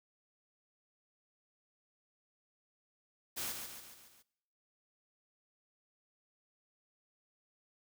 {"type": "noise with echo", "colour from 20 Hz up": "white", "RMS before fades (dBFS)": -39, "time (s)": [3.36, 3.53], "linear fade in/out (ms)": 20, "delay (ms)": 140, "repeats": 5, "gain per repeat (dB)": -5, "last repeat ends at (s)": 4.23, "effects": ["noise-tail reverb RT60 0.9 s tail -23 dB re dry"]}